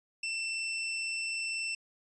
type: tone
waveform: sawtooth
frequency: 2679 Hz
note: E7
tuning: 27 cents sharp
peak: -29 dBFS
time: 0.23-1.75 s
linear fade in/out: 5 ms
effects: resampled to 22050 Hz